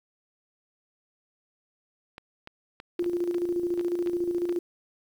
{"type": "clicks", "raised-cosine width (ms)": 0.3, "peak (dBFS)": -25, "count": 9, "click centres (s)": [2.181, 2.474, 2.801, 2.994, 3.043, 3.344, 3.795, 4.073, 4.494]}
{"type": "tone with tremolo", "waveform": "sine", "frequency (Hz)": 349.2, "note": "F4", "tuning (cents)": 0, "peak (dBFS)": -23, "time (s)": [2.99, 4.59], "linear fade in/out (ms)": 5, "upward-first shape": "square", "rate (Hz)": 14, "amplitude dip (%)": 50}
{"effects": ["9-bit"]}